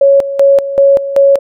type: tone with tremolo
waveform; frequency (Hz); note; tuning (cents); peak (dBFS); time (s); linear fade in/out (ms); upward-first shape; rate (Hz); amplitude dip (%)
sine; 554.4; C#5; 0; -3; 0.01-1.39; 5; square; 2.6; 75
effects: none